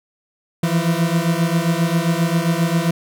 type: beating tone pair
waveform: 40% pulse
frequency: 164 / 171.5 Hz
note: E3 / F3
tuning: -9 / -31 cents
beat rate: 7.5 Hz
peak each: -18 / -18 dBFS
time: 0.63-2.91 s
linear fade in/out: 5 ms
effects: none